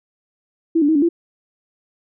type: tone with pitch steps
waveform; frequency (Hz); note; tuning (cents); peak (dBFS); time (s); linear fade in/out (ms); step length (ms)
sine; 328.5 / 289.3 / 318 / 285.3 / 338.6; E4 / D4 / D#4 / C#4 / E4; -6 / -26 / +38 / +50 / +46; -12; 0.75-1.09; 10; 68
effects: none